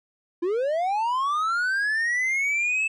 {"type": "linear sweep", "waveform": "triangle", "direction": "up", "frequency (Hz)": [329.6, 2637], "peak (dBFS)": -20, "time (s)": [0.42, 2.88], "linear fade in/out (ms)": 10, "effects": ["resampled to 24000 Hz"]}